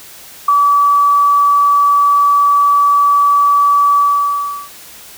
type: tone with ADSR envelope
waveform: sine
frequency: 1148 Hz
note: D6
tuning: 40 cents flat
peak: -4 dBFS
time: 0.48-4.7 s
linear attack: 7 ms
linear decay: 4 ms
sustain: -3 dB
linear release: 720 ms
effects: white hiss -36 dBFS RMS until 5.17 s